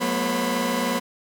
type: tone cluster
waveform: sawtooth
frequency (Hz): 185.9 / 219.4 / 242.3 / 541 / 998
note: F#3 / A3 / B3 / C#5 / B5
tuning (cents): +8 / -5 / -33 / -42 / +18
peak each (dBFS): -27 / -27 / -22 / -25 / -25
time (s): 0-1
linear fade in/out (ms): 20
effects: none